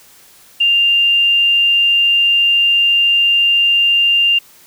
sine tone, 2794 Hz, F7, in tune, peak -9 dBFS, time 0.6-4.39 s, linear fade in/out 10 ms, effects white hiss -45 dBFS RMS until 4.66 s

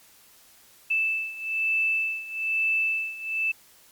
sine beating tone pair, 2637 / 2638.1 Hz, E7 / E7, 0 / +1 cents, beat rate 1.1 Hz, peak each -25 / -28 dBFS, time 0.9-3.52 s, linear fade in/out 10 ms, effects white hiss -55 dBFS RMS until 3.91 s + MP3 96 kbps

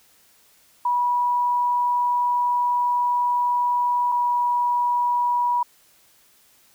sine tone pair in turn, 974 / 970.2 Hz, B5 / B5, -24 / -31 cents, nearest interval unison, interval 7 cents, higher first, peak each -18 dBFS, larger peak neither, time 0.85-4.12 / 4.12-5.63 s, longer first, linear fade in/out 5 ms, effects white hiss -57 dBFS RMS until 6.74 s

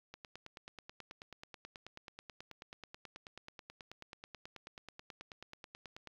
click train, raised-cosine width 0.2 ms, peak -30 dBFS, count 56, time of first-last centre 0.14-6.073 s, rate 9.27 Hz, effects low-pass 5000 Hz 12 dB/octave + 10-bit

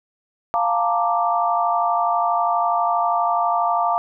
sine chord, Bb major seventh, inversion second, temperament equal, 698.5 / 880 / 932.3 / 1174.7 Hz, F5 / A5 / Bb5 / D6, 0 / 0 / 0 / 0 cents, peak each -20 / -25 / -24 / -22 dBFS, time 0.54-3.98 s, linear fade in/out 0 ms, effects none

